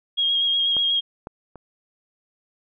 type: tone with vibrato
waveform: sine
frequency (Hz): 3264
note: G#7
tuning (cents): -31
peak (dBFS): -18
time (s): 0.17-1.01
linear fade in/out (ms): 20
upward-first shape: square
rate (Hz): 8.2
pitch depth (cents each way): 16
type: clicks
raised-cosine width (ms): 1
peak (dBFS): -20 / -19 / -26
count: 3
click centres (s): 0.767 / 1.271 / 1.557
effects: none